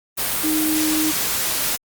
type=tone in noise; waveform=sine; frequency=311.1 Hz; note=D#4; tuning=in tune; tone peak=-19 dBFS; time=0.43-1.12 s; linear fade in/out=20 ms; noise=white; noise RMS=-22 dBFS; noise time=0.17-1.77 s; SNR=0 dB; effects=Opus 32 kbps